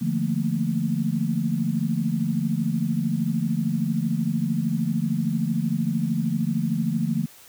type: chord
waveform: sine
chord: Bb major seventh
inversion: first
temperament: equal with one note detuned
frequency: 146.83 / 171.71 / 220 / 233.1 Hz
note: D3 / F3 / A3 / Bb3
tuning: 0 / -29 / 0 / 0 cents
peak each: -28 / -26 / -26 / -28 dBFS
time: 0.01-7.26 s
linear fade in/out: 10 ms
effects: white hiss -49 dBFS RMS until 7.48 s